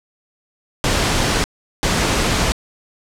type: noise bursts at uneven times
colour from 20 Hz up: pink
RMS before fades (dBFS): -17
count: 2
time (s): 0.84-1.44 / 1.83-2.52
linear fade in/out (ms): 0
effects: low-pass 8000 Hz 12 dB/octave